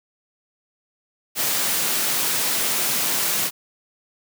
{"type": "high-pass noise", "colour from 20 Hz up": "white", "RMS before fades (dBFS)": -22, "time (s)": [1.35, 3.51], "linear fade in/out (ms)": 50, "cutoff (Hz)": 120, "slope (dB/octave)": 96, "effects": []}